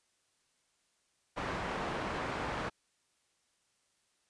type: low-pass noise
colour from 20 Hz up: white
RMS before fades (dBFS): -37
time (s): 1.36-2.7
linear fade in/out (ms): 20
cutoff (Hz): 1300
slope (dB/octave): 12
effects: white hiss -75 dBFS RMS until 4.29 s + resampled to 22050 Hz